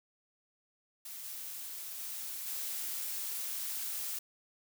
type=noise with level steps; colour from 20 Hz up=blue; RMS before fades=-45 / -43 / -41 / -38 dBFS; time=1.05-4.19 s; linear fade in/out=5 ms; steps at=1.23 / 1.98 / 2.46 s; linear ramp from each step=20 ms; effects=none